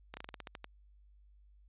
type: slowing click train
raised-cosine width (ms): 0.3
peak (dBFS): -27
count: 10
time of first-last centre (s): 0.14-0.644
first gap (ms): 30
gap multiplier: 1.15
effects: added 50 Hz sine -59 dBFS peak until 1.68 s + resampled to 8000 Hz